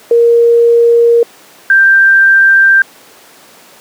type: tone pair in turn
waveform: sine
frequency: 468.8 / 1576.8 Hz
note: A#4 / G6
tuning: +10 / +10 cents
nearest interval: octave + major sixth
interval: 2100 cents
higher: second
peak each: -3 dBFS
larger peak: neither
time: 0.11-1.23 / 1.7-2.82 s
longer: neither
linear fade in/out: 2 ms
effects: pink hiss -39 dBFS RMS until 3.8 s + high-pass 300 Hz 12 dB/octave